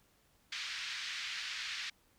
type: band-pass noise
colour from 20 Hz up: pink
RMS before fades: -41 dBFS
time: 0.52-1.9 s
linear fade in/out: 5 ms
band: 1700 to 5200 Hz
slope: 24 dB/octave
effects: pink hiss -70 dBFS RMS until 2.18 s